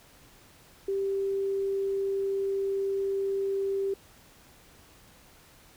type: tone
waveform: sine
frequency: 392 Hz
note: G4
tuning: in tune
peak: -26 dBFS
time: 0.88-3.94 s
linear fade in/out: 5 ms
effects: pink hiss -56 dBFS RMS until 5.76 s